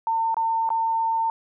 sine tone with dropouts, 904 Hz, A5, 47 cents sharp, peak -20 dBFS, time 0.07-1.3 s, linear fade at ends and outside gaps 1 ms, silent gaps 0.344-0.368 / 0.691-0.703 s, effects none

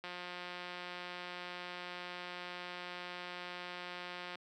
click train, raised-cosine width 0.3 ms, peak -28 dBFS, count 769, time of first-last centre 0.04-4.355 s, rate 178 Hz, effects high-pass 200 Hz 12 dB/octave

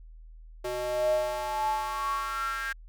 square tone with high-pass filter sweep, 123.47 Hz, B2, in tune, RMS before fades -30 dBFS, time 0.64-2.73 s, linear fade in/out 10 ms, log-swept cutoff 470 to 1600 Hz, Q 9.8, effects added 40 Hz sine -45 dBFS peak until 2.88 s

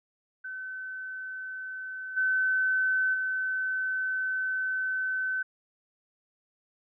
sine tone with level steps, 1523 Hz, F#6, 50 cents sharp, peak -35 / -23 / -27 dBFS, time 0.44-5.43 s, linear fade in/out 10 ms, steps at 2.16 / 3.13 s, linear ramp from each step 20 ms, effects none

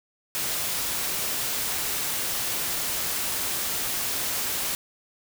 white noise, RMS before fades -28 dBFS, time 0.35-4.75 s, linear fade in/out 0 ms, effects none

